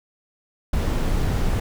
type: noise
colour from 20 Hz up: brown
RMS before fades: -21 dBFS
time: 0.73-1.6 s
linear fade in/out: 5 ms
effects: none